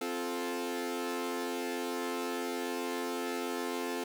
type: chord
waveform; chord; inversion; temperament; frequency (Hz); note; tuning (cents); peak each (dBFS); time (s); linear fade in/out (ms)
sawtooth; F major; second; equal with one note detuned; 261.6 / 349.2 / 435.7; C4 / F4 / A4; 0 / 0 / -17; -34; 0.01-4.04; 5
effects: none